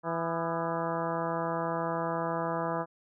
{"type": "harmonic tone with a mistuned harmonic", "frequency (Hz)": 166, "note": "E3", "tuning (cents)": 12, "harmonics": [1, 2, 3, 4, 5, 6, 7, 8, 9, 10], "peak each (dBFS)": [-37, -38, -36, -35, -39, -36, -39, -43, -47, -46], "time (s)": [0.03, 2.86], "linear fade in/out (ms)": 50, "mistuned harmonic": 7, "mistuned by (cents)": 67, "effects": []}